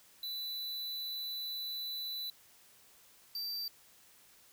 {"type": "tone pair in turn", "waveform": "square", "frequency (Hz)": [3979, 4668], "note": ["B7", "D8"], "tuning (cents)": [12, -11], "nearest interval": "minor third", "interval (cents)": 277, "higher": "second", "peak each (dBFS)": [-38, -37], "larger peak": "second", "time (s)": [[0.23, 2.3], [3.35, 3.68]], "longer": "first", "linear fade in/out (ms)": 2, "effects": ["white hiss -62 dBFS RMS until 4.52 s"]}